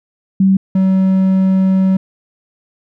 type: tone pair in turn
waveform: sine / triangle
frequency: 192 / 189.69 Hz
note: G3 / F#3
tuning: -36 / +43 cents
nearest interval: unison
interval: 21 cents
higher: first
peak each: -7 dBFS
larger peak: neither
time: 0.4-0.57 / 0.75-1.97 s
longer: second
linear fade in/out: 5 ms
effects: none